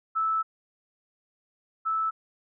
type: tone pair in turn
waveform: sine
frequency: 1312 / 1312 Hz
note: E6 / E6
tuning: -9 / -9 cents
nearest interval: unison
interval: 0 cents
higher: neither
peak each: -23 / -24 dBFS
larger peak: first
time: 0.15-0.43 / 1.85-2.11 s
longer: first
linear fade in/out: 20 ms
effects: none